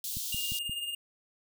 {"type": "high-pass noise", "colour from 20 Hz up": "white", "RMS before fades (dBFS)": -36, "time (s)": [0.04, 0.59], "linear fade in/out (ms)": 2, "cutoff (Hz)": 3100, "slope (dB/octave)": 48}
{"type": "click train", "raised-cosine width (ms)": 5, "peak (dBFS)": -28, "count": 4, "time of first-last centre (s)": [0.17, 0.695], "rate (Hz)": 5.71}
{"type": "tone with tremolo", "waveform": "square", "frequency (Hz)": 2825, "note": "F7", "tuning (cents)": 19, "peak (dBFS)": -32, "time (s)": [0.32, 0.95], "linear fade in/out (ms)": 5, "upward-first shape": "sine", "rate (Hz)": 18, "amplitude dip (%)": 50}
{"effects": []}